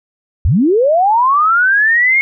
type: linear sweep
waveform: sine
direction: up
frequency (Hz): 57 to 2179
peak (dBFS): -8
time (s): 0.45-2.21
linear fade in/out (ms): 0
effects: none

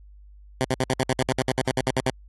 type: tone bursts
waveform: 10% pulse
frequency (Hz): 130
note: C3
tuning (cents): -11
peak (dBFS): -12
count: 16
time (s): 0.61-2.101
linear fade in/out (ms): 0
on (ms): 36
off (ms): 61
effects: added 50 Hz sine -45 dBFS peak until 2.28 s + AAC 32 kbps

